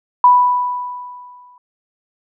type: tone with exponential decay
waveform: sine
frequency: 987.8 Hz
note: B5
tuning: in tune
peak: -4 dBFS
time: 0.24-1.58 s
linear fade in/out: 2 ms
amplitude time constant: 290 ms
effects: none